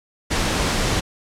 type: low-pass noise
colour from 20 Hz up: pink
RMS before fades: -21 dBFS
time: 0.3-1.01 s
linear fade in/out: 20 ms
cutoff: 7900 Hz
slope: 12 dB/octave
effects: low-pass 12000 Hz 12 dB/octave